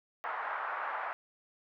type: band-pass noise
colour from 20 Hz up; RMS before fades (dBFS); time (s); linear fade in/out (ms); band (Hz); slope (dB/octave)
pink; -37; 0.24-1.13; 0; 780 to 1600; 24
effects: none